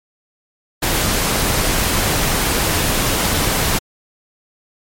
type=noise; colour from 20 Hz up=pink; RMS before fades=-17 dBFS; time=0.82-3.79 s; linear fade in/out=10 ms; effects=MP3 64 kbps